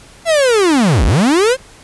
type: linear two-way sweep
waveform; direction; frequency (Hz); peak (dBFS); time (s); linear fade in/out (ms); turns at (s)
45% pulse; down then up; 686 to 41.2 to 544; -9; 0.25-1.57; 50; 1.05
effects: pink hiss -41 dBFS RMS until 1.83 s + resampled to 24000 Hz